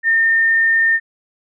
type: tone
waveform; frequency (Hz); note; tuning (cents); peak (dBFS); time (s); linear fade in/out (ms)
sine; 1816; A#6; -46; -11; 0.03-1; 50
effects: none